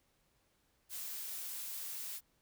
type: noise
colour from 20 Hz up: blue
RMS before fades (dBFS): -43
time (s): 0.89-2.21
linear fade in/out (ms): 50
effects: pink hiss -75 dBFS RMS until 2.41 s